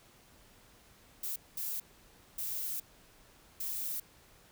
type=noise bursts at uneven times; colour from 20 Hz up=violet; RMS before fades=-37 dBFS; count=4; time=1.23-1.36 / 1.57-1.8 / 2.38-2.8 / 3.6-4 s; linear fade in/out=5 ms; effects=pink hiss -61 dBFS RMS until 4.51 s